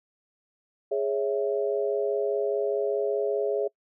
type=chord; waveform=sine; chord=C# minor; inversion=second; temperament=equal; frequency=415.3 / 554.4 / 659.3 Hz; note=G#4 / C#5 / E5; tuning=0 / 0 / 0 cents; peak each=-26 / -29 / -31 dBFS; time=0.91-3.68 s; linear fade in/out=10 ms; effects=noise-tail reverb RT60 0.1 s tail -26 dB re dry